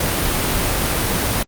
pink noise, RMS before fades -19 dBFS, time 0-1.43 s, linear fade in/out 5 ms, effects Opus 32 kbps

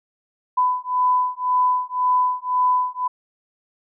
sine beating tone pair, 1000 / 1001.9 Hz, B5 / B5, +21 / +25 cents, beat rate 1.9 Hz, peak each -20 dBFS, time 0.57-3.08 s, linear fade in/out 10 ms, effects none

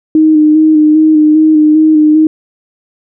sine tone with vibrato, 309 Hz, D#4, 12 cents flat, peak -3 dBFS, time 0.15-2.27 s, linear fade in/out 2 ms, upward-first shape square, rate 2.5 Hz, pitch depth 22 cents each way, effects none

